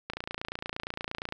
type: click train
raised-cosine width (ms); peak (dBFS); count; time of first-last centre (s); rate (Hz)
0.3; -18; 36; 0.1-1.324; 28.6
effects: none